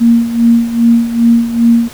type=tone with tremolo; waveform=sine; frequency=233.1 Hz; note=A#3; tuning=in tune; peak=-3 dBFS; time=0-1.89 s; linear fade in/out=20 ms; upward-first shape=sine; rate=2.5 Hz; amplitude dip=75%; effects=pink hiss -33 dBFS RMS until 1.93 s